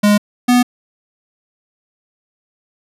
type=tone pair in turn; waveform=square; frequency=206.9 / 246.3 Hz; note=G#3 / B3; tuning=-6 / -5 cents; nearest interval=minor third; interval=301 cents; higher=second; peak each=-9 dBFS; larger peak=neither; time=0.03-0.18 / 0.48-0.63 s; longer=neither; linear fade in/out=10 ms; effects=resampled to 32000 Hz